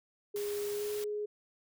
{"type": "tone with pitch glide", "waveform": "sine", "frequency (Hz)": [411.6, 418.1], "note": ["G#4", "G#4"], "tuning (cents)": [-16, 12], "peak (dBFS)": -33, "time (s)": [0.34, 1.26], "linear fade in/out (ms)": 10, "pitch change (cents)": 28, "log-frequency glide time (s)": [0.71, 0.91]}
{"type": "noise", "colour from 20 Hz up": "white", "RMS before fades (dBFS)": -45, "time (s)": [0.36, 1.04], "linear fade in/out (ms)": 0}
{"effects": []}